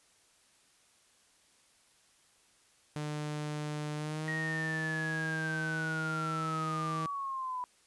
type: tone with pitch glide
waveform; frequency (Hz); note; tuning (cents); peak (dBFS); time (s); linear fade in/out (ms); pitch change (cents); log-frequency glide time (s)
sawtooth; 150 to 158.92; D3 to D#3; +37 to +37; -31; 2.96-7.06; 0; +100; 3.95-4.37
type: linear sweep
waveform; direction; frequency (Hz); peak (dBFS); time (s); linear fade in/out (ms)
sine; down; 1889 to 987.8; -34; 4.28-7.64; 0
effects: white hiss -66 dBFS RMS until 7.86 s + resampled to 24000 Hz